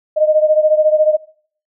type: beating tone pair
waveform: sine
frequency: 613 / 627 Hz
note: D#5 / D#5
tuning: -26 / +13 cents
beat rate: 14 Hz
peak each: -11 / -15 dBFS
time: 0.16-1.17 s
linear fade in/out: 20 ms
effects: noise-tail reverb RT60 0.5 s tail -19 dB re dry